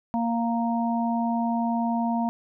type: harmonic tone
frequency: 232.6 Hz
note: A#3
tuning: 4 cents flat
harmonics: 1 / 3 / 4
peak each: -24 / -29 / -30 dBFS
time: 0.14-2.29 s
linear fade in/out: 0 ms
effects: none